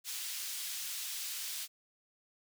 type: high-pass noise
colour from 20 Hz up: pink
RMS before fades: -40 dBFS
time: 0.04-1.68 s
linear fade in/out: 50 ms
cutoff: 3400 Hz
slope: 12 dB/octave
effects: none